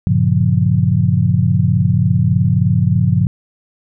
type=chord; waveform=sine; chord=G half-diminished seventh; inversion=none; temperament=just; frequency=98 / 117.6 / 141.12 / 176.4 Hz; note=G2 / Bb2 / Db3 / F3; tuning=0 / +16 / +31 / +18 cents; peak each=-16 dBFS; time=0.07-3.27 s; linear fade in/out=0 ms; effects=none